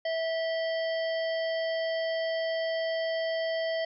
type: harmonic tone with a mistuned harmonic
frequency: 653 Hz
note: E5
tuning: 17 cents flat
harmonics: 1 / 3 / 5 / 7 / 8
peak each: -28 / -37 / -41 / -44 / -47 dBFS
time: 0.05-3.85 s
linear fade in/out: 5 ms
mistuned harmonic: 5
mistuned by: -60 cents
effects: none